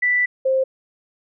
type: tone pair in turn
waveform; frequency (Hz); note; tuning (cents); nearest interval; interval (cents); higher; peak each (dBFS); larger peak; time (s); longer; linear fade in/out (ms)
sine; 1975.5 / 527.5; B6 / C5; 0 / +14; octave + major seventh; 2286; first; -15; neither; 0.02-0.26 / 0.45-0.64; first; 10
effects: none